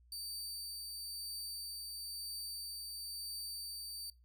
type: tone with tremolo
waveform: sawtooth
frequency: 4614 Hz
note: D8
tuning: 31 cents flat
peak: -38 dBFS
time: 0.12-4.1 s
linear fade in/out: 2 ms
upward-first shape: triangle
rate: 1 Hz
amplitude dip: 25%
effects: noise-tail reverb RT60 0.2 s tail -18 dB re dry + added 60 Hz sine -62 dBFS peak until 4.24 s